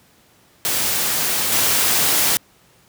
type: noise with level steps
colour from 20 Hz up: white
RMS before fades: -20 / -17 dBFS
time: 0.65-2.37 s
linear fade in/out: 0 ms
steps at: 1.52 s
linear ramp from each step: 2 ms
effects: pink hiss -54 dBFS RMS until 2.88 s + high-pass 80 Hz 12 dB/octave